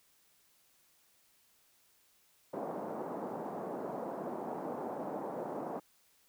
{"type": "band-pass noise", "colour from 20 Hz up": "white", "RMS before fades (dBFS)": -40, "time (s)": [2.53, 5.8], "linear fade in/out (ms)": 10, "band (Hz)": [180, 830], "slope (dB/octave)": 24, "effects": ["white hiss -69 dBFS RMS until 6.28 s"]}